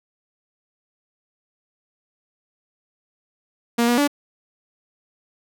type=tone with pitch steps; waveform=sawtooth; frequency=235.5 / 240.7 / 288.3 Hz; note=A#3 / B3 / D4; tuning=+18 / -44 / -32 cents; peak=-12 dBFS; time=3.78-4.077 s; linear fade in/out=10 ms; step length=99 ms; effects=none